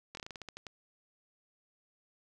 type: slowing click train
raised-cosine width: 0.2 ms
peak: -26 dBFS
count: 11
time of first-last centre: 0.15-0.667 s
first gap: 22 ms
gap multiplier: 1.18
effects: none